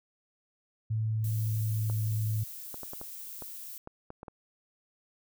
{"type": "tone with pitch glide", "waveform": "sine", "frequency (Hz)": [110, 108.36], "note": ["A2", "A2"], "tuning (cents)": [0, -26], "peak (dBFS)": -27, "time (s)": [0.9, 2.44], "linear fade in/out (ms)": 10, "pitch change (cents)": -26, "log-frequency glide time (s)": [1.06, 2.18]}
{"type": "noise", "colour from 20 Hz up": "violet", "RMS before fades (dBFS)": -43, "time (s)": [1.24, 3.78], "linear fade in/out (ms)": 2}
{"type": "clicks", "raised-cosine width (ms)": 1, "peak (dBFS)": -28, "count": 10, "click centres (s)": [1.899, 2.743, 2.833, 2.934, 3.014, 3.422, 3.874, 4.104, 4.231, 4.282]}
{"effects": []}